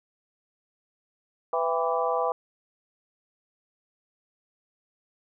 harmonic tone with a mistuned harmonic, 166.1 Hz, E3, 13 cents sharp, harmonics 3 / 4 / 5 / 6 / 7, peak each -28 / -29 / -30 / -31 / -31 dBFS, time 1.53-2.32 s, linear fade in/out 2 ms, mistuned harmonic 5, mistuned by -65 cents, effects none

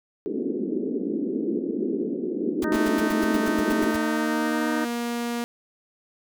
white band-pass noise, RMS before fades -27 dBFS, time 0.26-3.91 s, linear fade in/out 0 ms, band 210 to 410 Hz, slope 48 dB/octave
pink noise bursts, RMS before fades -34 dBFS, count 12, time 2.62-3.964 s, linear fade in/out 2 ms, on 24 ms, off 96 ms
harmonic tone, 308.9 Hz, D#4, 12 cents flat, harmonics 1 / 2 / 3 / 4 / 5 / 6, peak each -26 / -33 / -36 / -35 / -33 / -38 dBFS, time 2.64-4.85 s, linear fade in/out 5 ms
sawtooth tone with pitch glide, 220 to 237.2 Hz, A3 to A#3, 0 to +30 cents, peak -22 dBFS, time 2.72-5.44 s, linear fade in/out 0 ms, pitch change +130 cents, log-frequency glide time 3.67-4.72 s
effects none

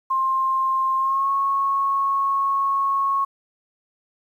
sine tone with pitch glide, 1058 to 1098.5 Hz, C6 to C#6, +19 to -16 cents, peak -18 dBFS, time 0.1-3.25 s, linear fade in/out 10 ms, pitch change +65 cents, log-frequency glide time 0.97-1.3 s, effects 9-bit

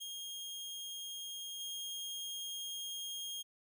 sawtooth tone with level steps, 3242 Hz, G#7, 42 cents flat, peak -39 / -37 dBFS, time 0-3.43 s, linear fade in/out 20 ms, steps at 1.59 s, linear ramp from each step 20 ms, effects none

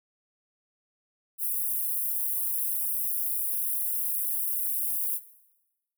white high-pass noise, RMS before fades -29 dBFS, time 1.38-5.2 s, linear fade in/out 50 ms, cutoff 10000 Hz, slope 48 dB/octave, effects noise-tail reverb RT60 1.0 s tail -17 dB re dry

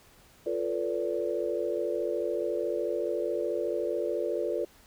sine chord, B half-diminished seventh, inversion second, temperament equal with one note detuned, 349.2 / 440 / 493.9 / 578.6 Hz, F4 / A4 / B4 / D5, 0 / 0 / 0 / -26 cents, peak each -33 dBFS, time 0.46-4.65 s, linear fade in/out 5 ms, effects pink hiss -58 dBFS RMS until 4.86 s

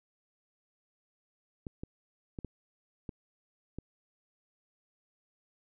clicks, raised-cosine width 3 ms, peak -26 dBFS, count 6, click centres 1.668 / 1.835 / 2.388 / 2.447 / 3.092 / 3.786 s, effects none

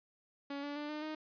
sawtooth tone with pitch steps, 281.7 / 288.5 / 295.4 / 302.4 / 309.7 Hz, C#4 / D4 / D4 / D#4 / D#4, +28 / -31 / +10 / -49 / -8 cents, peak -35 dBFS, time 0.5-1.15 s, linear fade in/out 5 ms, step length 130 ms, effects resampled to 11025 Hz

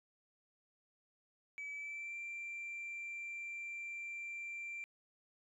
sine tone with pitch glide, 2292 to 2358 Hz, D7 to D7, -43 to +6 cents, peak -40 dBFS, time 1.58-4.84 s, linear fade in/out 0 ms, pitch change +49 cents, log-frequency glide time 1.71-2.16 s, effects tanh soft clip ceiling -40 dBFS

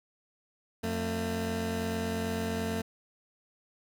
20% pulse tone pair together, 89.03 / 224.5 Hz, F2 / A3, +34 / +35 cents, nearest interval octave + major third, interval 1601 cents, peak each -30 / -27 dBFS, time 0.83-2.82 s, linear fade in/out 10 ms, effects none

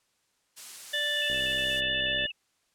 blue noise, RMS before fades -39 dBFS, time 0.56-1.81 s, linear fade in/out 20 ms
harmonic tone, 587.3 Hz, D5, in tune, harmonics 1 / 3 / 5 / 6, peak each -37 / -30 / -33 / -31 dBFS, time 0.93-2.27 s, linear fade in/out 10 ms
sine tone with vibrato, 2763 Hz, F7, 19 cents flat, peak -34 dBFS, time 1.16-2.32 s, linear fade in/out 10 ms, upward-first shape square, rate 8.3 Hz, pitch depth 71 cents each way
click train, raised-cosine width 2 ms, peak -29 dBFS, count 63, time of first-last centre 1.3-2.254 s, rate 65 Hz
effects white hiss -72 dBFS RMS until 2.74 s + low-pass 9000 Hz 12 dB/octave

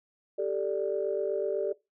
sine chord, G suspended second, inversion none, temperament equal, 392 / 440 / 587.3 Hz, G4 / A4 / D5, 0 / 0 / 0 cents, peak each -31 dBFS, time 0.38-1.73 s, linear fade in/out 10 ms, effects noise-tail reverb RT60 0.2 s tail -19 dB re dry + tanh soft clip ceiling -17 dBFS

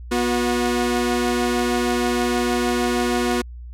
sawtooth tone pair together, 243.6 / 362.2 Hz, B3 / F#4, -24 / -37 cents, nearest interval perfect fifth, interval 687 cents, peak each -17 / -18 dBFS, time 0.11-3.42 s, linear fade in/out 10 ms, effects added 60 Hz sine -33 dBFS peak until 3.73 s + low-pass 12000 Hz 12 dB/octave

